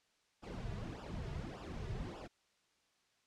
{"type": "noise with flanger", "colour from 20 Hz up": "brown", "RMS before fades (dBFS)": -44, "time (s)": [0.42, 2.28], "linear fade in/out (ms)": 20, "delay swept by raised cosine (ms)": [0.47, 3.87], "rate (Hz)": 1.7, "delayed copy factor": -0.85, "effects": ["white hiss -75 dBFS RMS until 3.26 s", "low-pass 6000 Hz 12 dB/octave"]}